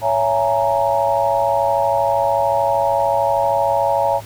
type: chord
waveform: sine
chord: A# half-diminished seventh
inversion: first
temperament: just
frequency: 559.4 / 671.3 / 839.1 / 932.3 Hz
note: C#5 / E5 / G#5 / A#5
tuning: +16 / +31 / +18 / 0 cents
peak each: -19 / -20 / -20 / -20 dBFS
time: 0.01-4.21 s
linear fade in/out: 50 ms
effects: added 108 Hz sine -36 dBFS peak until 4.25 s + pink hiss -40 dBFS RMS until 4.25 s